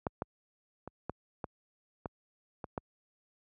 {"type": "clicks", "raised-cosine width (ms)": 1, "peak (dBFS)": [-17, -19, -28, -21, -22, -22, -25, -20], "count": 8, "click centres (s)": [0.068, 0.221, 0.876, 1.096, 1.442, 2.058, 2.642, 2.778], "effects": ["high-pass 60 Hz 12 dB/octave"]}